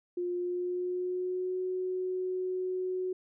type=tone with pitch glide; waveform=sine; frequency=354.4 to 369.2 Hz; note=F4 to F#4; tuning=+25 to -4 cents; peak=-30 dBFS; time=0.17-3.13 s; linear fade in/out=5 ms; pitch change=+71 cents; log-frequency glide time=0.36-1.59 s; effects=none